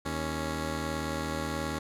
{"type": "tone pair together", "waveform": "10% pulse", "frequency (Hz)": [78.58, 277.2], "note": ["D#2", "C#4"], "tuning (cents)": [18, 0], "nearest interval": "octave + minor seventh", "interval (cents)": 2182, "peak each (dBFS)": [-25, -26], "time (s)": [0.05, 1.79], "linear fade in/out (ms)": 10, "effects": ["low-pass 12000 Hz 12 dB/octave"]}